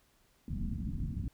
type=low-pass noise; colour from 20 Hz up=pink; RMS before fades=-36 dBFS; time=0.48-1.28 s; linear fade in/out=2 ms; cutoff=260 Hz; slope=48 dB/octave; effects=pink hiss -69 dBFS RMS until 1.33 s